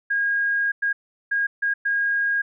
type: tone bursts at uneven times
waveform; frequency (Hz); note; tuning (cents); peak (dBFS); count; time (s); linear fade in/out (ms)
sine; 1631; G#6; -32; -19; 5; 0.1-0.72 / 0.82-0.93 / 1.31-1.47 / 1.62-1.74 / 1.85-2.42; 10
effects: none